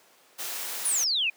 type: noise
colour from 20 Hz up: white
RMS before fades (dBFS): -34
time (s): 0.38-1.05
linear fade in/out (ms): 20
type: exponential sweep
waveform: sine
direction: down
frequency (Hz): 10440 to 2405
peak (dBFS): -23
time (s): 0.85-1.3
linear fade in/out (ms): 5
effects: pink hiss -58 dBFS RMS until 1.36 s + high-pass 400 Hz 12 dB/octave